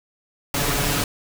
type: noise with comb filter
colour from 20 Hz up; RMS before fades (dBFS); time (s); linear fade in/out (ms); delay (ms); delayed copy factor
pink; -22; 0.54-1.04; 2; 7; +0.7
effects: none